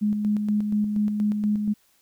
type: tone with tremolo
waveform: sine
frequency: 209.4 Hz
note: G#3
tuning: 15 cents sharp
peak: -19 dBFS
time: 0.01-1.74 s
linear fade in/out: 20 ms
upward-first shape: square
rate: 4.2 Hz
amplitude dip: 40%
effects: white hiss -63 dBFS RMS until 2.01 s